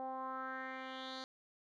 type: tone with low-pass filter sweep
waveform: 10% pulse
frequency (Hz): 261.6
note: C4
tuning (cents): 0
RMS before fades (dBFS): -44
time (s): 0-1.24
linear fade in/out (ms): 0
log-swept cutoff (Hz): 730 to 4700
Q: 3.8
effects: none